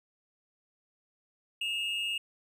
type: tone pair together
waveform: triangle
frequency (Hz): 2637 / 2839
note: E7 / F7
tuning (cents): 0 / +28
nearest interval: minor second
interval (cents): 128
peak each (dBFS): -34 / -30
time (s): 1.61-2.18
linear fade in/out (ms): 5
effects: none